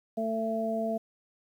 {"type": "harmonic tone", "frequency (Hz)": 223.1, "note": "A3", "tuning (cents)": 24, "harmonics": [1, 2, 3], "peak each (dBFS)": [-32, -36, -30], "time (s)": [0.17, 0.98], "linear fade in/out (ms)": 10, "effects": ["10-bit"]}